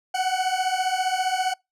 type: beating tone pair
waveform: 40% pulse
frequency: 738 / 753 Hz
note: F#5 / F#5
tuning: -5 / +30 cents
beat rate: 15 Hz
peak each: -24 / -24 dBFS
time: 0.14-1.54 s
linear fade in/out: 10 ms
effects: noise-tail reverb RT60 0.2 s tail -26 dB re dry + low-pass 9000 Hz 12 dB/octave